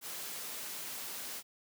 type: noise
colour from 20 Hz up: white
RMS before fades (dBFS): -42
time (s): 0.01-1.43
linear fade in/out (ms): 50
effects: high-pass 150 Hz 12 dB/octave